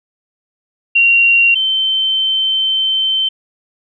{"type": "tone pair in turn", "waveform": "sine", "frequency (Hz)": [2756, 3094], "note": ["F7", "G7"], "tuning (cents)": [-24, -23], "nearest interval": "major second", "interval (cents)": 201, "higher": "second", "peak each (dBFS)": [-7, -12], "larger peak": "first", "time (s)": [[0.95, 1.55], [1.55, 3.29]], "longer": "second", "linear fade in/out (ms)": 10, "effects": []}